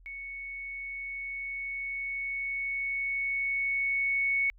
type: tone with level ramp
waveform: sine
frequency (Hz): 2217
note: C#7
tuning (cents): 0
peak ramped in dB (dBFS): -38 to -24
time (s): 0.06-4.5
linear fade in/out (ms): 0
effects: added 42 Hz sine -53 dBFS peak until 4.58 s